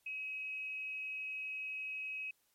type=tone with amplitude modulation; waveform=sine; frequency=2548 Hz; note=D#7; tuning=41 cents sharp; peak=-37 dBFS; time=0.06-2.31 s; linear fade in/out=5 ms; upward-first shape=sine; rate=247 Hz; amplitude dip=35%; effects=white hiss -75 dBFS RMS until 2.54 s + MP3 64 kbps